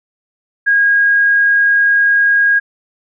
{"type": "tone", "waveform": "sine", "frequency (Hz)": 1635, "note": "G#6", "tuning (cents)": -28, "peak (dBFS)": -8, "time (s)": [0.66, 2.6], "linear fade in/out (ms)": 20, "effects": []}